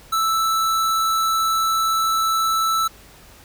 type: tone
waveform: square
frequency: 1318.5 Hz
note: E6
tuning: in tune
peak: -18 dBFS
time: 0.12-2.88 s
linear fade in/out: 10 ms
effects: added 50 Hz sine -53 dBFS peak until 3.44 s + pink hiss -47 dBFS RMS until 3.44 s